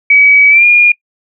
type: tone with pitch glide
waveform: sine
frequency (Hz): 2275 to 2424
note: C#7 to D#7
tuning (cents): +44 to -46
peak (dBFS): -3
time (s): 0.1-0.92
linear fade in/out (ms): 5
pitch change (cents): +110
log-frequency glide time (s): 0.49-0.65
effects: noise-tail reverb RT60 0.1 s tail -23 dB re dry